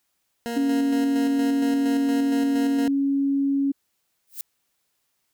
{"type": "tone with tremolo", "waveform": "20% pulse", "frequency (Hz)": 234.7, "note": "A#3", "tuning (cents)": 12, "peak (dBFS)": -22, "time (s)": [0.46, 2.88], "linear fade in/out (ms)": 0, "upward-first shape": "square", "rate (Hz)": 4.3, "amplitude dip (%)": 40}
{"type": "tone", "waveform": "sine", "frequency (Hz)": 277.2, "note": "C#4", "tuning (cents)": 0, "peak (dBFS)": -19, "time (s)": [0.56, 3.72], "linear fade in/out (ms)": 10}
{"type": "noise with exponential growth", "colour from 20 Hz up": "violet", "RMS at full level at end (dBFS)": -28, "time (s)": [4.27, 4.41], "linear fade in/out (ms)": 0, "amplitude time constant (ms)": 29}
{"effects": ["white hiss -73 dBFS RMS until 5.33 s"]}